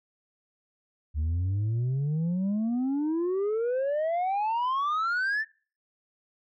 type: exponential sweep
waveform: sine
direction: up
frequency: 73.3 to 1804 Hz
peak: -22 dBFS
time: 1.14-5.45 s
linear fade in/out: 50 ms
effects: noise-tail reverb RT60 0.4 s tail -24 dB re dry + tanh soft clip ceiling -24 dBFS